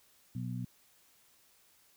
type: harmonic tone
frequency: 61.6 Hz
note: B1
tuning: 4 cents flat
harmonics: 2 / 3 / 4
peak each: -37 / -41 / -43 dBFS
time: 0.35-0.65 s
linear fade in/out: 5 ms
effects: white hiss -66 dBFS RMS until 1.96 s